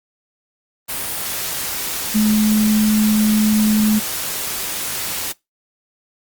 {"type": "tone in noise", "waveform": "sine", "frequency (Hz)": 214, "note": "A3", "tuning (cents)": -48, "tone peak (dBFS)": -12, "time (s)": [2.14, 4], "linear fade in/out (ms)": 20, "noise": "white", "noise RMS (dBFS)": -24, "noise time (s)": [0.88, 5.33], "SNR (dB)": 9, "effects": ["noise-tail reverb RT60 0.2 s tail -23 dB re dry", "Opus 32 kbps"]}